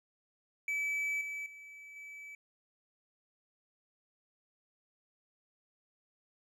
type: tone with level steps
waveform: triangle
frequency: 2300 Hz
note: D7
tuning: 37 cents flat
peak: -30 / -36 / -47 / -44 dBFS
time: 0.68-2.35 s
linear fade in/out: 2 ms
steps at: 1.21 / 1.46 / 1.96 s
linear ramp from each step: 2 ms
effects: none